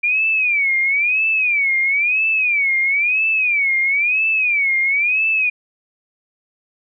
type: tone with vibrato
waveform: sine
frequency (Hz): 2364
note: D7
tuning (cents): +11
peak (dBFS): -14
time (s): 0.03-5.5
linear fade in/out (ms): 10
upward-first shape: sine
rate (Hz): 1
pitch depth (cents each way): 190
effects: none